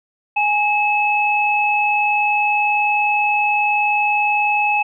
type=tone pair together; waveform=sine; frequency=830.6 / 2590 Hz; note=G#5 / E7; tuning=0 / -31 cents; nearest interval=octave + minor sixth; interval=1969 cents; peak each=-17 dBFS; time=0.36-4.83 s; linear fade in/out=10 ms; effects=none